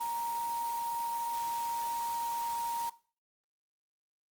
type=tone in noise; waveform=sine; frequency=935 Hz; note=A#5; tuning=5 cents sharp; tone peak=-32 dBFS; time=0-2.9 s; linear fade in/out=10 ms; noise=white; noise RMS=-45 dBFS; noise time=0-2.9 s; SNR=+10 dB; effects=noise-tail reverb RT60 0.4 s tail -18 dB re dry + Opus 24 kbps